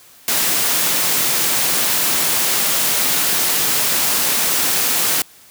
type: high-pass noise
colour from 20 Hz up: white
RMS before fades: -17 dBFS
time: 0.28-5.22 s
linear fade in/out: 2 ms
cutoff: 110 Hz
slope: 48 dB/octave
effects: white hiss -46 dBFS RMS until 5.5 s + high-pass 60 Hz 12 dB/octave